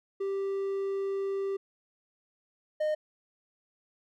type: tone pair in turn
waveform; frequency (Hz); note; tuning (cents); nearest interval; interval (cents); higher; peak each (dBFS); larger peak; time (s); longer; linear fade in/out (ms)
triangle; 392 / 613; G4 / D#5; 0 / -26; minor sixth; 774; second; -27 / -24; second; 0.2-1.57 / 2.8-2.95; first; 10
effects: none